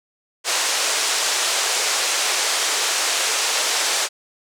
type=band-pass noise; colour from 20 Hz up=white; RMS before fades=-21 dBFS; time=0.44-4.09 s; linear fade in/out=50 ms; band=410 to 8100 Hz; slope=24 dB/octave; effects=none